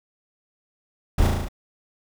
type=noise with echo; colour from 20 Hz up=brown; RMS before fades=-17 dBFS; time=1.18-1.27 s; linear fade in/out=5 ms; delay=36 ms; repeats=6; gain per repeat=-2 dB; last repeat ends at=1.486 s; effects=none